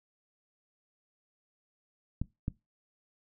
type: clicks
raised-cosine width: 5 ms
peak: -19 dBFS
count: 2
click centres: 2.216 / 2.481 s
effects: noise-tail reverb RT60 0.2 s tail -20 dB re dry